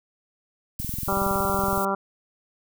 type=noise; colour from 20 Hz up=violet; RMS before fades=-33 dBFS; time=0.79-1.85 s; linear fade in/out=2 ms
type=click train; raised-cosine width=5 ms; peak=-20 dBFS; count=22; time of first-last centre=0.8-1.777 s; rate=21.5 Hz
type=harmonic tone; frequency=196 Hz; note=G3; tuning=in tune; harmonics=1 / 2 / 3 / 4 / 5 / 6 / 7; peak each=-30 / -30 / -30 / -30 / -30 / -30 / -30 dBFS; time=1.08-1.95 s; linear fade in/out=5 ms
effects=none